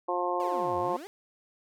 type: harmonic tone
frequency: 177.6 Hz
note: F3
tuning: 29 cents sharp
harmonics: 2 / 3 / 4 / 5 / 6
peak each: -33 / -33 / -33 / -33 / -33 dBFS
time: 0.08-0.97 s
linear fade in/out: 10 ms
type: exponential two-way sweep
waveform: 30% pulse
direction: down then up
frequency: 597 to 83.8 to 433.6 Hz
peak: -38 dBFS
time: 0.4-1.07 s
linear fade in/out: 0 ms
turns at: 0.78 s
effects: none